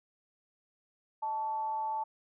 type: tone with frequency modulation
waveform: sine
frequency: 878 Hz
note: A5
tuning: 4 cents flat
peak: -31 dBFS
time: 1.22-2.04 s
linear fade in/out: 10 ms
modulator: 251 Hz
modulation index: 0.27
effects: none